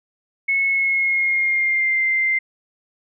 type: tone with pitch glide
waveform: sine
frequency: 2192 to 2087 Hz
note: C#7 to C7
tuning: -20 to -5 cents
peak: -16 dBFS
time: 0.48-2.39 s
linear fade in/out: 10 ms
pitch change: -85 cents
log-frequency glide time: 0.66-2.03 s
effects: none